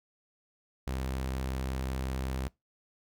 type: tone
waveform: sawtooth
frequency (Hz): 65.41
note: C2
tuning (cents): 0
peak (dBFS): -28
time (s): 0.87-2.48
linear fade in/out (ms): 0
effects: noise-tail reverb RT60 0.2 s tail -23 dB re dry